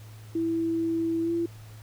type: tone with pitch glide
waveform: sine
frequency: 329.6 to 337.7 Hz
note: E4 to E4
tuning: 0 to +42 cents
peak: -24 dBFS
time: 0.35-1.46 s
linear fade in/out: 5 ms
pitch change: +42 cents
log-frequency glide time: 1.22-1.32 s
effects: added 108 Hz sine -43 dBFS peak until 1.82 s + pink hiss -54 dBFS RMS until 1.82 s